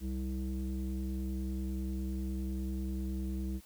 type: tone with low-pass filter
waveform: square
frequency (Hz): 65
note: C2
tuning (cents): -11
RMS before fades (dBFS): -36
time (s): 0-3.61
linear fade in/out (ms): 50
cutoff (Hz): 270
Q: 9
effects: white hiss -60 dBFS RMS until 3.65 s